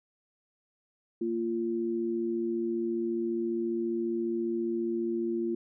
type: tone pair together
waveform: sine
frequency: 230.1 / 344.8 Hz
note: A#3 / F4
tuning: -22 / -22 cents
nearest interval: perfect fifth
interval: 700 cents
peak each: -33 / -29 dBFS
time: 1.21-5.55 s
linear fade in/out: 5 ms
effects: none